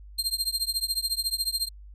sawtooth tone with tremolo, 4186 Hz, C8, in tune, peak -19 dBFS, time 0.18-1.69 s, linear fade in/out 10 ms, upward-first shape triangle, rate 14 Hz, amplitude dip 100%, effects added 50 Hz sine -43 dBFS peak until 1.94 s + resampled to 32000 Hz

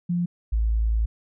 sine tone pair in turn, 174.61 / 55.19 Hz, F3 / A1, 0 / +6 cents, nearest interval octave + minor sixth, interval 1994 cents, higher first, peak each -21 / -19 dBFS, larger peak second, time 0.09-0.26 / 0.52-1.06 s, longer second, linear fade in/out 10 ms, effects none

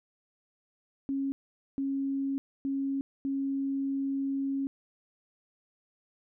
sine tone bursts at uneven times, 273.6 Hz, C#4, 23 cents flat, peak -28 dBFS, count 4, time 1.09-1.32 / 1.78-2.38 / 2.65-3.01 / 3.25-4.67 s, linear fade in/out 0 ms, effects none

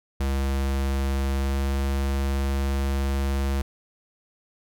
square tone with pitch glide, 68 to 68.47 Hz, C#2 to C#2, -33 to -21 cents, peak -23 dBFS, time 0.2-3.62 s, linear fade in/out 5 ms, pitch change +12 cents, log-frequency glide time 1.39-1.59 s, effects none

